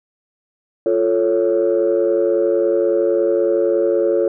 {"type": "chord", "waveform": "sine", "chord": "F augmented", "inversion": "none", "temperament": "equal", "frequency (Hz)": [349.2, 440, 554.4], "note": ["F4", "A4", "C#5"], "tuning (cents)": [0, 0, 0], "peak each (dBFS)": -17, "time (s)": [0.86, 4.28], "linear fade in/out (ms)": 2, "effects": ["tanh soft clip ceiling -7 dBFS"]}